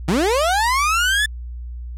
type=linear sweep; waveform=30% pulse; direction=up; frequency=144.6 to 1760 Hz; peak=-13 dBFS; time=0.08-1.26 s; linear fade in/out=5 ms; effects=added 60 Hz sine -28 dBFS peak until 1.97 s + low-pass 11000 Hz 12 dB/octave